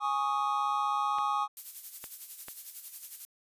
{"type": "chord", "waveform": "triangle", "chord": "Ab suspended fourth", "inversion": "none", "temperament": "equal", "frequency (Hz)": [830.6, 1108.7, 1244.5], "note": ["Ab5", "Db6", "Eb6"], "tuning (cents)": [0, 0, 0], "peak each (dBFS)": -30, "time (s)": [0, 1.48], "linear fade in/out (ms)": 50}
{"type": "clicks", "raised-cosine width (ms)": 0.3, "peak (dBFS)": -27, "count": 3, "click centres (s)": [1.185, 2.041, 2.484]}
{"type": "noise with tremolo", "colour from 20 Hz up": "violet", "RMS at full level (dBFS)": -39, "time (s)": [1.57, 3.25], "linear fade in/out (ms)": 0, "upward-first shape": "sine", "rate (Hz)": 11, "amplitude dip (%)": 60}
{"effects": ["resampled to 32000 Hz"]}